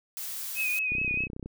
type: noise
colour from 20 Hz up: blue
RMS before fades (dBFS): -36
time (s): 0.17-0.79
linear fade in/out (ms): 0
type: tone with vibrato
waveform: sine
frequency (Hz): 2518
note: D#7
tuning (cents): +20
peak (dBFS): -26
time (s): 0.55-1.28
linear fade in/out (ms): 50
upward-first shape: sine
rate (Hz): 4.8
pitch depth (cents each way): 42
type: click train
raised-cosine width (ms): 3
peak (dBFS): -25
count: 18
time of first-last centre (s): 0.92-1.46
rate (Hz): 31.5
effects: none